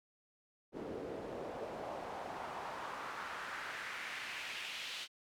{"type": "noise with band-pass filter sweep", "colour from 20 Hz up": "pink", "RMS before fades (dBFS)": -44, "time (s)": [0.72, 5.08], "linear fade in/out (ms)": 50, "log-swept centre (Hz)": [350, 3300], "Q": 1.8, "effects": []}